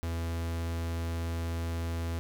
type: tone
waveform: 45% pulse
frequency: 83.5 Hz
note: E2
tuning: 23 cents sharp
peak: -31 dBFS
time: 0.03-2.19 s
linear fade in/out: 0 ms
effects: none